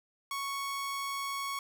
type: tone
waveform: sawtooth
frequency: 1108.7 Hz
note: C#6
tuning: in tune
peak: -30 dBFS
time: 0.31-1.59 s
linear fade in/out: 2 ms
effects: none